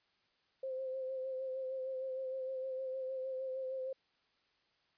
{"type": "tone with vibrato", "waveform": "sine", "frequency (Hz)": 523.3, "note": "C5", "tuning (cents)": 0, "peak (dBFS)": -37, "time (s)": [0.63, 3.93], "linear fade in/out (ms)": 5, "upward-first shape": "sine", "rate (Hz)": 6.5, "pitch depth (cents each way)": 27, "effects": ["white hiss -75 dBFS RMS until 4.97 s", "resampled to 11025 Hz"]}